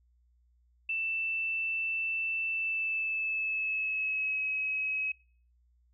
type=tone with pitch glide; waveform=sine; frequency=2660 to 2555 Hz; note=E7 to D#7; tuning=+15 to +45 cents; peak=-29 dBFS; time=0.89-5.12 s; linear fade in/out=5 ms; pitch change=-70 cents; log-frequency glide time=2.5-4.43 s; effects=noise-tail reverb RT60 0.5 s tail -26 dB re dry + added 60 Hz sine -64 dBFS peak until 5.93 s